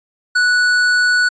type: tone with tanh clipping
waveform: sine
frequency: 1476 Hz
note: F#6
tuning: 5 cents flat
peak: -13 dBFS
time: 0.35-1.29 s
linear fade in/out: 10 ms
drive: 16 dB
effects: resampled to 16000 Hz